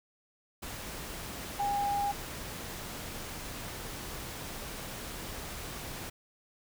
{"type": "tone in noise", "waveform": "sine", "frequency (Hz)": 810, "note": "G#5", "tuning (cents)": -43, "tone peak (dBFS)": -28, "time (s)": [1.59, 2.12], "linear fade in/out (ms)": 10, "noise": "pink", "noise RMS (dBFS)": -41, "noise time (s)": [0.62, 6.1], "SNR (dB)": 10, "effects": []}